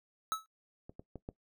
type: tone with exponential decay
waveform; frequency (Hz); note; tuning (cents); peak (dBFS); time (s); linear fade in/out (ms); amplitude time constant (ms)
square; 1299; E6; -26; -28; 0.32-0.46; 0; 29
type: clicks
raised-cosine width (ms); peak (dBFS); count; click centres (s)
2; -34 / -33 / -30 / -27; 4; 0.895 / 0.995 / 1.157 / 1.289
effects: noise-tail reverb RT60 0.1 s tail -18 dB re dry